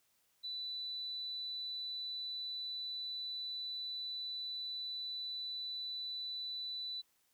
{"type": "tone", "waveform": "sine", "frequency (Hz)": 3980, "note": "B7", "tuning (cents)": 13, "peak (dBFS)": -39, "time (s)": [0.43, 7.02], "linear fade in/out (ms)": 20, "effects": ["white hiss -75 dBFS RMS until 7.33 s"]}